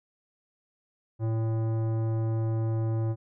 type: tone with tanh clipping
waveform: sine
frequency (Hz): 112.1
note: A2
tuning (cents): +33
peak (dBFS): -27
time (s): 1.19-3.16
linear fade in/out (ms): 50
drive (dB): 15
effects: none